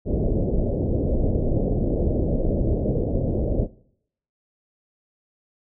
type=low-pass noise; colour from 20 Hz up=pink; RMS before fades=-22 dBFS; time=0.05-3.68 s; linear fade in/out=50 ms; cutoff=600 Hz; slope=48 dB/octave; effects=noise-tail reverb RT60 0.7 s tail -21 dB re dry